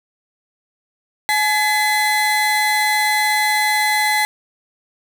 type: tone pair together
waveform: 35% pulse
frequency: 849.5 / 2027 Hz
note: G#5 / B6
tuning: +39 / +45 cents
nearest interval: octave + minor third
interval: 1506 cents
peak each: -16 dBFS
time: 1.29-4.25 s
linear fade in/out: 0 ms
effects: none